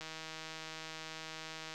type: click train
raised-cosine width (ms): 0.2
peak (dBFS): -27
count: 276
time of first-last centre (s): 0.01-1.74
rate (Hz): 159
effects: none